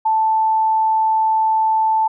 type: tone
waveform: sine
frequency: 880 Hz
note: A5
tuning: in tune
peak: -13 dBFS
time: 0.05-2.08 s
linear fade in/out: 10 ms
effects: none